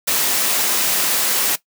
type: noise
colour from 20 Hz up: white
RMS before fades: -18 dBFS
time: 0.07-1.56 s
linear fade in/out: 10 ms
effects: noise-tail reverb RT60 0.1 s tail -17 dB re dry + high-pass 200 Hz 12 dB/octave